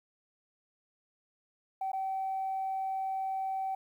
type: tone with dropouts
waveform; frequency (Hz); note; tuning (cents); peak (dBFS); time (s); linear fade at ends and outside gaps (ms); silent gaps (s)
sine; 768; G5; -36; -30; 1.81-3.75; 5; 1.918-1.931
effects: tanh soft clip ceiling -27 dBFS + 11-bit